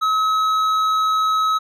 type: tone with hard clipping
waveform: triangle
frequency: 1283 Hz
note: E6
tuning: 47 cents flat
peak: -17 dBFS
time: 0.01-1.59 s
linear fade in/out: 20 ms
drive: 10 dB
effects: none